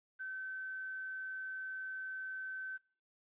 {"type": "tone with quantisation", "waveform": "sine", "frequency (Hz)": 1534, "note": "G6", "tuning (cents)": -38, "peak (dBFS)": -40, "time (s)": [0.19, 2.78], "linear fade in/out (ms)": 20, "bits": 11, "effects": ["noise-tail reverb RT60 0.4 s tail -20 dB re dry", "resampled to 8000 Hz"]}